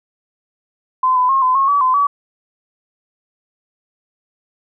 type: tone with pitch steps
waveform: sine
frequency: 1027 / 1005 / 1076 / 1020 / 1087 / 1143 / 1025 / 1141 Hz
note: C6 / B5 / C6 / C6 / C#6 / D6 / C6 / C#6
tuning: -33 / +30 / +48 / -44 / -34 / -47 / -36 / +50 cents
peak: -11 dBFS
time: 1.03-2.07 s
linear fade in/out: 5 ms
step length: 130 ms
effects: none